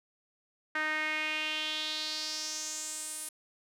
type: tone with band-pass filter sweep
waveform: sawtooth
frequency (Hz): 309.1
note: D#4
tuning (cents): -11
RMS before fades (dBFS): -35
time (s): 0.75-3.29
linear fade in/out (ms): 5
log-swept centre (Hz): 1700 to 10000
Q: 3.7
effects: none